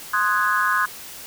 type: chord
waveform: sine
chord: Ab dominant seventh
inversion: first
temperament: equal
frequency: 1046.5 / 1244.5 / 1480 / 1661.2 Hz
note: C6 / Eb6 / Gb6 / Ab6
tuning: 0 / 0 / 0 / 0 cents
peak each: -23 dBFS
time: 0.13-0.86 s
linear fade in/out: 10 ms
effects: white hiss -38 dBFS RMS until 1.26 s